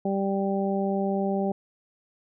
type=harmonic tone; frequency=196 Hz; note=G3; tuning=in tune; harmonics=1 / 2 / 3 / 4; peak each=-26 / -29 / -31 / -32 dBFS; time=0.05-1.52 s; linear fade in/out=5 ms; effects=none